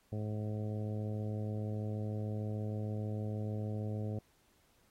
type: harmonic tone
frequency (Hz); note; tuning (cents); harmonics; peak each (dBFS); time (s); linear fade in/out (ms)
106.5; G#2; +44; 1 / 2 / 3 / 4 / 5 / 6 / 7; -36 / -42 / -48 / -47 / -48 / -53 / -56; 0.12-4.19; 5
effects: pink hiss -71 dBFS RMS until 4.9 s + AAC 48 kbps